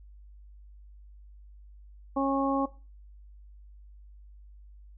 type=harmonic tone; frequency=273.6 Hz; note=C#4; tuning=23 cents flat; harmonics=1 / 2 / 3 / 4; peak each=-27 / -30 / -32 / -33 dBFS; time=2.16-2.66 s; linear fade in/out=10 ms; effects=noise-tail reverb RT60 0.3 s tail -17 dB re dry + added 50 Hz sine -48 dBFS peak until 4.97 s